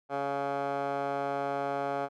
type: tone with band-pass filter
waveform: 15% pulse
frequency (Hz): 140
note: C#3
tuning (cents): +18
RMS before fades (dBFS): -32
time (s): 0.09-2.09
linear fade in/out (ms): 50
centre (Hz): 830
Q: 4.3
effects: none